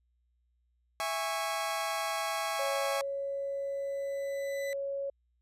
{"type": "chord", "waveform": "sawtooth", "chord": "C# minor", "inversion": "first", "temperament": "equal with one note detuned", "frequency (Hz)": [659.3, 821.5, 1108.7], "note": ["E5", "G#5", "C#6"], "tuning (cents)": [0, -19, 0], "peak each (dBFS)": -32, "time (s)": [1, 3.01], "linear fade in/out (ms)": 0}
{"type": "tone", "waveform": "sine", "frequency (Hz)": 554.4, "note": "C#5", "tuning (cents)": 0, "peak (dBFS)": -32, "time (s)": [2.59, 5.1], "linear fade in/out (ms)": 5}
{"type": "tone with exponential growth", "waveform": "40% pulse", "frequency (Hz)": 1997, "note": "B6", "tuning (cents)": 19, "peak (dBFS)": -37, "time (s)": [2.89, 4.73], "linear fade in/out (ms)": 0, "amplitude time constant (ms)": 400}
{"effects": ["added 60 Hz sine -70 dBFS peak until 5.41 s", "resampled to 32000 Hz"]}